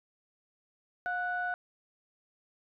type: tone pair together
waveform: sine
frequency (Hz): 716.4 / 1480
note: F5 / F#6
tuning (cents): +44 / 0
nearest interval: octave + minor second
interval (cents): 1256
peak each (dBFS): -33 / -32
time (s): 1.06-1.54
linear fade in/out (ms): 0
effects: tanh soft clip ceiling -23 dBFS